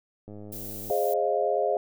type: click train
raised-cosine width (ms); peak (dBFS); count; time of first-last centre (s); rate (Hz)
2; -30; 66; 0.28-0.905; 104
type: noise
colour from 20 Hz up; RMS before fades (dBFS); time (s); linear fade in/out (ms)
violet; -39; 0.52-1.14; 5
type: chord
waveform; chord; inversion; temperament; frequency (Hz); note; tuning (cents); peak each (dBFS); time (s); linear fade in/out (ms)
sine; F minor seventh; first; equal with one note detuned; 415.3 / 532.7 / 622.3 / 698.5; Ab4 / C5 / Eb5 / F5; 0 / +31 / 0 / 0; -28; 0.9-1.77; 2
effects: none